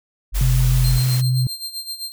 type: tone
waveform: sine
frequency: 46.72 Hz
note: F#1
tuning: 18 cents sharp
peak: -16 dBFS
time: 0.32-1.01 s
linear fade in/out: 50 ms
type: noise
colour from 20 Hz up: white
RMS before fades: -30 dBFS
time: 0.34-1.22 s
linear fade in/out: 20 ms
type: tone with vibrato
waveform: sine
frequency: 127.1 Hz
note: C3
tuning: 50 cents flat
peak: -15 dBFS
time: 0.41-1.47 s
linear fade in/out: 2 ms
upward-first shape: sine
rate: 6.5 Hz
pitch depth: 14 cents each way
type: tone with tremolo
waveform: sawtooth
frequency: 4172 Hz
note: C8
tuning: 6 cents flat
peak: -22 dBFS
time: 0.84-2.12 s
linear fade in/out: 0 ms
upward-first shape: sine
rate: 7.7 Hz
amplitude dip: 75%
effects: none